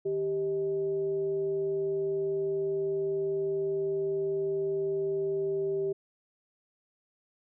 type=tone with frequency modulation; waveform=sine; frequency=392 Hz; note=G4; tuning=in tune; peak=-27 dBFS; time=0.05-5.93 s; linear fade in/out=10 ms; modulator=237 Hz; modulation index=0.31; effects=none